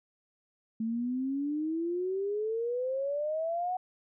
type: exponential sweep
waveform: sine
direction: up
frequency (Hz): 220 to 745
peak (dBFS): -29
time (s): 0.8-3.77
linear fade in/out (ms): 5
effects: none